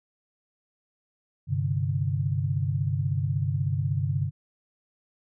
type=chord; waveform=sine; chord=G suspended fourth; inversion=none; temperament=just; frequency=98 / 130.67 / 147 Hz; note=G2 / C3 / D3; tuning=0 / -2 / +2 cents; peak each=-28 dBFS; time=1.47-4.31 s; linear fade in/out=50 ms; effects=none